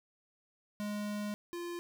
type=tone pair in turn; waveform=square; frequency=207.7 / 346.5 Hz; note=G#3 / F4; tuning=0 / -14 cents; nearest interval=major sixth; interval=886 cents; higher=second; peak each=-36 / -39 dBFS; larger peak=first; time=0.8-1.34 / 1.53-1.79 s; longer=first; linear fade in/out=0 ms; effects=11-bit